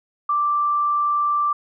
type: tone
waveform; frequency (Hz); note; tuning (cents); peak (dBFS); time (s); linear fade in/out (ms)
sine; 1174.7; D6; 0; -17; 0.29-1.53; 5
effects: none